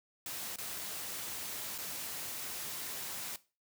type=noise with dropouts; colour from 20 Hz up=white; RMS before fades=-41 dBFS; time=0.26-3.36 s; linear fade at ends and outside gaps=2 ms; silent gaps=0.56-0.584 / 1.78-1.784 s; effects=noise-tail reverb RT60 0.3 s tail -17 dB re dry + high-pass 80 Hz 12 dB/octave